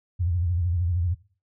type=tone with vibrato; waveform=sine; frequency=87.31 Hz; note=F2; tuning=in tune; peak=-21 dBFS; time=0.19-1.15 s; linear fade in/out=20 ms; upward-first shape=sine; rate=13 Hz; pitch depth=110 cents each way; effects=noise-tail reverb RT60 0.4 s tail -19 dB re dry